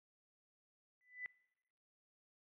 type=tone with exponential growth; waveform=sine; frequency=1994 Hz; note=B6; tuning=16 cents sharp; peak=-39 dBFS; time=1.01-1.26 s; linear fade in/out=0 ms; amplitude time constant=54 ms; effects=noise-tail reverb RT60 0.9 s tail -23 dB re dry + resampled to 8000 Hz